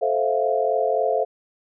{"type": "chord", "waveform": "sine", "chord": "F major seventh", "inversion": "first", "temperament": "just", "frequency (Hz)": [436.5, 523.8, 654.8, 698.5], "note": ["A4", "C5", "E5", "F5"], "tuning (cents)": [-14, 2, -12, 0], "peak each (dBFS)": -24, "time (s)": [0.01, 1.25], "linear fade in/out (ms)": 20, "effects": []}